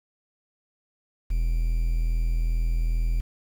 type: tone with quantisation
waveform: triangle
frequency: 41.2 Hz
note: E1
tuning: in tune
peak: -19 dBFS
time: 1.3-3.21 s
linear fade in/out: 10 ms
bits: 8
effects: none

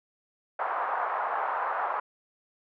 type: band-pass noise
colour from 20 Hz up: pink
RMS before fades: -30 dBFS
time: 0.59-2 s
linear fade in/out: 5 ms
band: 730 to 1300 Hz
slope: 24 dB/octave
effects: none

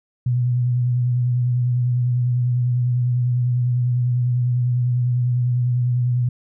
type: tone with vibrato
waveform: sine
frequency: 123.2 Hz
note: B2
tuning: 4 cents flat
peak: -16 dBFS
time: 0.26-6.29 s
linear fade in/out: 5 ms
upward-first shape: sine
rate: 10 Hz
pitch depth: 29 cents each way
effects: none

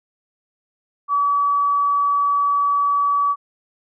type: tone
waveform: sine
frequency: 1143 Hz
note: D6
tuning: 47 cents flat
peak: -15 dBFS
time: 1.08-3.36 s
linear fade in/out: 50 ms
effects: none

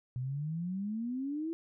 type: exponential sweep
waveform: sine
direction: up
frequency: 122.4 to 336 Hz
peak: -33 dBFS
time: 0.16-1.53 s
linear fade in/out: 0 ms
effects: none

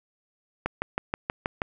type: click train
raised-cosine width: 0.5 ms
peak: -11 dBFS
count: 7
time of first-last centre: 0.66-1.618 s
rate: 6.26 Hz
effects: none

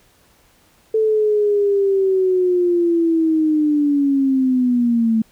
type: linear sweep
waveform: sine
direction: down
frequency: 441.5 to 220 Hz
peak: -13 dBFS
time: 0.94-5.22 s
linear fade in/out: 5 ms
effects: pink hiss -55 dBFS RMS until 5.31 s

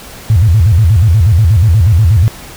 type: tone with vibrato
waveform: sine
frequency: 95.4 Hz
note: G2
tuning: 47 cents flat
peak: -4 dBFS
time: 0.3-2.28 s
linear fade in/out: 0 ms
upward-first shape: square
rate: 8.3 Hz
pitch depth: 250 cents each way
effects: pink hiss -31 dBFS RMS until 2.56 s

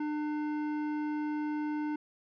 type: tone with hard clipping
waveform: sine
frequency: 300 Hz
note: D4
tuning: 37 cents sharp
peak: -33 dBFS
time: 0-1.96 s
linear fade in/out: 5 ms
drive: 12 dB
effects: resampled to 11025 Hz

